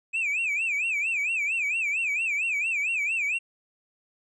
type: tone with vibrato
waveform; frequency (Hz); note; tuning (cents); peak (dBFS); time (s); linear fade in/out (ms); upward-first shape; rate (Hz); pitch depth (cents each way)
triangle; 2489; D#7; 0; -22; 0.13-3.39; 20; sine; 4.4; 170
effects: tanh soft clip ceiling -18 dBFS + resampled to 24000 Hz